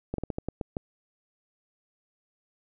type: slowing click train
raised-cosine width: 2 ms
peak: -17 dBFS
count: 8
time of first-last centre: 0.14-0.768 s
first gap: 43 ms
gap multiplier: 1.24
effects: none